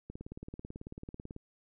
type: click train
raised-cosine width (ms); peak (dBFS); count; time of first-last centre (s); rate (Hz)
3; -30; 24; 0.1-1.364; 18.2
effects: none